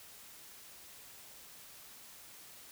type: silence
effects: white hiss -54 dBFS RMS until 2.71 s